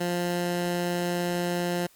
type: tone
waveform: 15% pulse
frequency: 175.5 Hz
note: F3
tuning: 9 cents sharp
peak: -19 dBFS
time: 0-1.87 s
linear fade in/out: 10 ms
effects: white hiss -58 dBFS RMS until 1.95 s + MP3 96 kbps